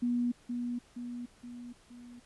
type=tone with echo; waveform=sine; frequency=242.1 Hz; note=B3; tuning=34 cents flat; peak=-27 dBFS; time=0.02-0.32 s; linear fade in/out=10 ms; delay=470 ms; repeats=4; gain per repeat=-5 dB; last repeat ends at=2.2 s; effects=pink hiss -62 dBFS RMS until 2.25 s + resampled to 24000 Hz